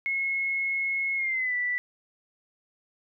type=tone with pitch glide; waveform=sine; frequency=2174 to 1970.7 Hz; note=C#7 to B6; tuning=-34 to -4 cents; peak=-25 dBFS; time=0.06-1.78 s; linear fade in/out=0 ms; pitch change=-170 cents; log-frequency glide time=1.16-1.55 s; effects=none